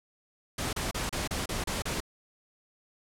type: noise bursts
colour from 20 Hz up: pink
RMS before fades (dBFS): -32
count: 8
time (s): 0.58-2.004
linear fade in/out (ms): 5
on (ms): 150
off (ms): 32
effects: low-pass 11000 Hz 12 dB/octave